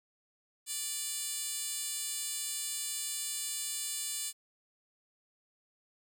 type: tone with high-pass filter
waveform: 10% pulse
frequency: 587.3 Hz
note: D5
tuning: in tune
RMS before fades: -37 dBFS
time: 0.66-4.33 s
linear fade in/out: 50 ms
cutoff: 6100 Hz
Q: 1.8
effects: 11-bit